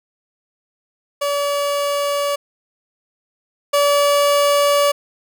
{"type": "tone pair in turn", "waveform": "30% pulse", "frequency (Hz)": [572, 574.1], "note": ["D5", "D5"], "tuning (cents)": [-46, -39], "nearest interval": "unison", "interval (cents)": 7, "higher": "second", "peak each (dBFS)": [-15, -10], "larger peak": "second", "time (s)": [[1.21, 2.36], [3.73, 4.92]], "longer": "second", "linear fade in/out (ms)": 10, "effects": []}